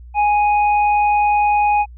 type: tone with tanh clipping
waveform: sine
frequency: 830 Hz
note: G#5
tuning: 1 cent flat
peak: -14 dBFS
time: 0.14-1.86 s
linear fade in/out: 50 ms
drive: 11 dB
effects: added 60 Hz sine -35 dBFS peak until 1.97 s + resampled to 8000 Hz